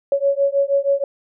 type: beating tone pair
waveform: sine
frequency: 554.4 / 560.7 Hz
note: C#5 / C#5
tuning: 0 / +20 cents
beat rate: 6.3 Hz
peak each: -18 dBFS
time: 0.12-1.04 s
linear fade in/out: 2 ms
effects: none